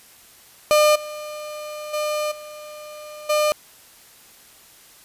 35% pulse tone with level steps, 603 Hz, D5, 46 cents sharp, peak -11 / -29 / -20 / -34 / -15 dBFS, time 0.71-3.52 s, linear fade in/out 0 ms, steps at 0.95 / 1.93 / 2.31 / 3.29 s, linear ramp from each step 10 ms, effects white hiss -49 dBFS RMS until 5.04 s + resampled to 32000 Hz

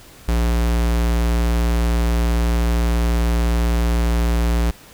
square tone, 58.27 Hz, A#1, in tune, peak -16 dBFS, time 0.28-4.71 s, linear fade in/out 5 ms, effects pink hiss -44 dBFS RMS until 4.93 s

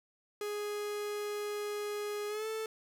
45% pulse tone with pitch glide, 415.3 to 440 Hz, G#4 to A4, 0 to 0 cents, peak -35 dBFS, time 0.41-2.66 s, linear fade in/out 2 ms, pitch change +100 cents, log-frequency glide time 2.28-2.47 s, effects none

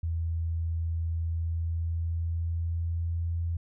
sine tone with pitch glide, 82.6 to 84.34 Hz, E2 to E2, +4 to +40 cents, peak -27 dBFS, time 0.03-3.57 s, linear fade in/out 5 ms, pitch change +36 cents, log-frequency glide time 1.23-3.43 s, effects none

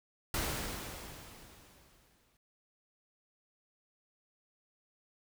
pink noise with exponential decay, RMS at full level -33 dBFS, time 0.34-2.37 s, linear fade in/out 2 ms, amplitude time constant 440 ms, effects none

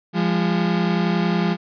35% pulse tone pair together, 173 / 203.9 Hz, F3 / G#3, -16 / -32 cents, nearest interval minor third, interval 284 cents, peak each -18 / -20 dBFS, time 0.13-1.57 s, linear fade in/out 50 ms, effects resampled to 11025 Hz

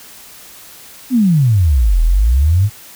sine exponential two-way sweep, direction down then up, 268.3 to 38.89 to 109.3 Hz, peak -8 dBFS, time 1.1-2.7 s, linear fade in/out 50 ms, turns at 2.02 s, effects white hiss -38 dBFS RMS until 2.95 s

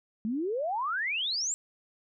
sine exponential sweep, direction up, 207.2 to 7710 Hz, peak -28 dBFS, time 0.25-1.54 s, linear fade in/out 0 ms, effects none

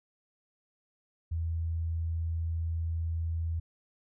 sine tone, 82.4 Hz, E2, in tune, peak -29 dBFS, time 1.31-3.6 s, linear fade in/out 10 ms, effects none

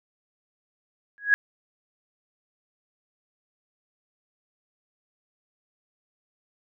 sine tone with exponential growth, 1661.2 Hz, G#6, in tune, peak -11 dBFS, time 1.18-1.34 s, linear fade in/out 0 ms, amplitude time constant 34 ms, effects none

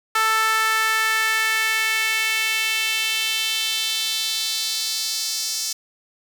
sawtooth tone with high-pass filter sweep, 441.2 Hz, A4, 5 cents sharp, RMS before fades -22 dBFS, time 0.15-5.73 s, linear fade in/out 5 ms, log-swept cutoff 1300 to 5400 Hz, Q 2.5, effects none

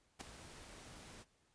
pink noise with ADSR envelope, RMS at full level -43 dBFS, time 0.19-1.25 s, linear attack 21 ms, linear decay 4 ms, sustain -12 dB, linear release 42 ms, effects pink hiss -75 dBFS RMS until 1.54 s + resampled to 22050 Hz

